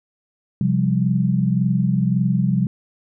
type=chord; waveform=sine; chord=C suspended fourth; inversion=none; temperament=just; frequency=130.81 / 174.42 / 196.22 Hz; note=C3 / F3 / G3; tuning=0 / -2 / +2 cents; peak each=-20 dBFS; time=0.61-2.67 s; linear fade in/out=2 ms; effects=none